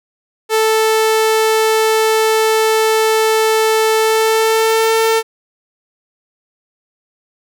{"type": "tone with pitch glide", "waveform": "sawtooth", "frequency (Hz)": [440, 447.9], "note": ["A4", "A4"], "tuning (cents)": [0, 31], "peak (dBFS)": -7, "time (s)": [0.49, 5.23], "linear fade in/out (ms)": 50, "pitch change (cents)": 31, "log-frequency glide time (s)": [3.97, 4.96], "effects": []}